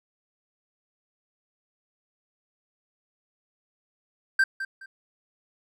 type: tone with echo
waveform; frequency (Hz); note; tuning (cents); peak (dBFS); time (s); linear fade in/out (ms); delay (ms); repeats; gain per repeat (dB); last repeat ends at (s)
triangle; 1568; G6; 0; -15; 4.39-4.44; 5; 210; 2; -12; 4.86
effects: none